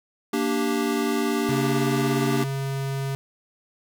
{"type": "chord", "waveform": "square", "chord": "G minor", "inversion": "first", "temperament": "equal", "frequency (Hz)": [233.1, 293.7, 392], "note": ["Bb3", "D4", "G4"], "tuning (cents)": [0, 0, 0], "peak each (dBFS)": -27, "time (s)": [0.33, 2.44], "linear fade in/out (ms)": 5}
{"type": "tone", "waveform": "square", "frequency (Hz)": 136.4, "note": "C#3", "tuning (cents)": -28, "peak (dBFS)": -26, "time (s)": [1.49, 3.15], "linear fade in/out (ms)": 0}
{"effects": []}